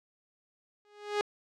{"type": "tone with exponential growth", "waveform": "sawtooth", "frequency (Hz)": 414.5, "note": "G#4", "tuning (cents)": -3, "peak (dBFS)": -21, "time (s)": [0.85, 1.21], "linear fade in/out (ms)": 0, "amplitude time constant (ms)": 77, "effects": ["low-pass 5000 Hz 12 dB/octave"]}